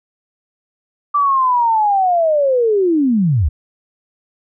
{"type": "linear sweep", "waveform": "sine", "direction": "down", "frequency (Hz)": [1174.7, 61.74], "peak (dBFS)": -11, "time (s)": [1.14, 3.49], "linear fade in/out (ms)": 10, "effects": []}